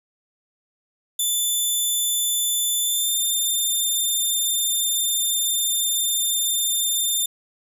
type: tone with pitch glide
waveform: 10% pulse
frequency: 3520 to 3594 Hz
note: A7 to A7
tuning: 0 to +36 cents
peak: -13 dBFS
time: 1.19-7.26 s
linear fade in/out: 5 ms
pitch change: +36 cents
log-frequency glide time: 2.81-3.13 s
effects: none